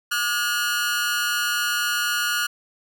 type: tone with amplitude modulation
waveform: sawtooth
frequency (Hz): 1436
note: F6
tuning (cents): +48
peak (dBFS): -14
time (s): 0.11-2.47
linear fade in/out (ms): 10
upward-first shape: sine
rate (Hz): 244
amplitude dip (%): 80
effects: none